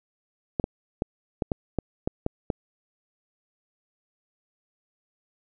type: clicks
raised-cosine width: 2 ms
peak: -11 dBFS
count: 9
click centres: 0.598 / 0.641 / 1.021 / 1.422 / 1.518 / 1.787 / 2.075 / 2.264 / 2.502 s
effects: none